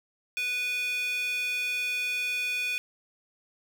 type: tone with high-pass filter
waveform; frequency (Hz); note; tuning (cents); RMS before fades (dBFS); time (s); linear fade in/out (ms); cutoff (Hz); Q
square; 493.9; B4; 0; -30; 0.37-2.78; 0; 2500; 5.6
effects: 10-bit